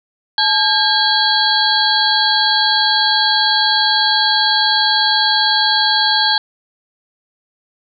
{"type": "tone cluster", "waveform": "sine", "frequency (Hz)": [862, 1615, 3319, 4081, 4466], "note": ["A5", "G#6", "G#7", "C8", "C#8"], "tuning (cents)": [-36, -49, -2, -44, 12], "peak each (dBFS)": -18, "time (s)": [0.38, 6.38], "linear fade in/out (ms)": 2, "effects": []}